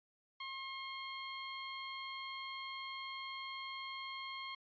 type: tone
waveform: 15% pulse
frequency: 1072 Hz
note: C6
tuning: 42 cents sharp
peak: -36 dBFS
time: 0.4-4.55 s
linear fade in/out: 5 ms
effects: resampled to 11025 Hz